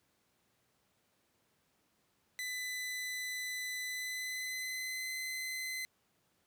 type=tone with pitch glide; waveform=sawtooth; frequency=2003 to 2043 Hz; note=B6 to C7; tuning=+24 to -42 cents; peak=-34 dBFS; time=2.39-5.85 s; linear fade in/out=0 ms; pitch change=+34 cents; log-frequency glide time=3.87-5.11 s; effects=pink hiss -75 dBFS RMS until 6.46 s + high-pass 100 Hz 12 dB/octave